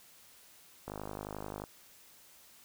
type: click train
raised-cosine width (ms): 1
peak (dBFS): -26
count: 40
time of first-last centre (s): 0.88-1.639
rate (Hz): 51.4
effects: white hiss -59 dBFS RMS until 2.64 s